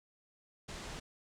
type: low-pass noise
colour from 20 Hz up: pink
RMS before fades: -45 dBFS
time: 0.68-1 s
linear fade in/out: 10 ms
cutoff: 8100 Hz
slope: 24 dB/octave
effects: none